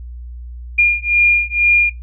sine beating tone pair, 2413 / 2415.1 Hz, D7 / D7, +46 / +48 cents, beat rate 2.1 Hz, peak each -13 dBFS, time 0.78-1.9 s, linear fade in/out 10 ms, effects noise-tail reverb RT60 0.2 s tail -21 dB re dry + added 60 Hz sine -28 dBFS peak until 2.02 s

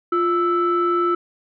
sine tone pair together, 349.2 / 1318.5 Hz, F4 / E6, 0 / 0 cents, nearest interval octave + major seventh, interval 2300 cents, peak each -18 dBFS, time 0.12-1.15 s, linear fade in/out 5 ms, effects tanh soft clip ceiling -11 dBFS

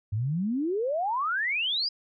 sine exponential sweep, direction up, 98 to 5040 Hz, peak -25 dBFS, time 0.12-1.89 s, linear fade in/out 10 ms, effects none

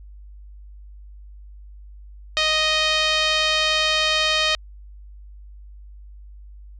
5% pulse tone with low-pass filter, 622.3 Hz, D#5, in tune, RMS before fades -20 dBFS, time 2.37-4.55 s, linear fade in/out 0 ms, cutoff 3700 Hz, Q 1.6, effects added 50 Hz sine -39 dBFS peak until 6.79 s

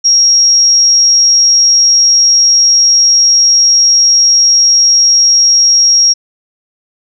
sine tone, 5600 Hz, F8, 4 cents sharp, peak -4 dBFS, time 0.04-6.14 s, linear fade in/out 20 ms, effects none

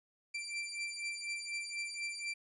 sawtooth beating tone pair, 2349 / 2353.1 Hz, D7 / D7, 0 / +3 cents, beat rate 4.1 Hz, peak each -39 / -37 dBFS, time 0.34-2.34 s, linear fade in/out 10 ms, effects resampled to 24000 Hz

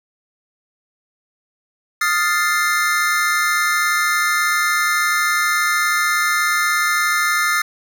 square chord, F dominant seventh, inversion third, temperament equal, 1244.5 / 1396.9 / 1760 / 2093 Hz, Eb6 / F6 / A6 / C7, 0 / 0 / 0 / 0 cents, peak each -22 dBFS, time 2.01-7.62 s, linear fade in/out 5 ms, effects none

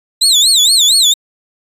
30% pulse tone with vibrato, 3855 Hz, B7, 43 cents flat, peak -4 dBFS, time 0.21-1.14 s, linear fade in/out 10 ms, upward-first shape sine, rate 4.3 Hz, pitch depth 220 cents each way, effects resampled to 32000 Hz

